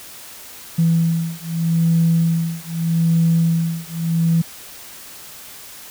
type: beating tone pair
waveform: sine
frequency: 165.2 / 166.01 Hz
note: E3 / E3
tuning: +4 / +13 cents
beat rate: 0.81 Hz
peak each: -17 dBFS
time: 0.78-4.42 s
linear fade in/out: 10 ms
effects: tanh soft clip ceiling -7 dBFS + white hiss -38 dBFS RMS until 5.9 s